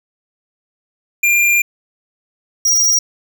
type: tone pair in turn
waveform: square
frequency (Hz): 2395 / 5696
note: D7 / F8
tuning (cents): +33 / +33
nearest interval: octave + minor third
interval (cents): 1500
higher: second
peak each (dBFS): -11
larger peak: neither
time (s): 1.23-1.62 / 2.65-2.99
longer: first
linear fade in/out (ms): 5
effects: none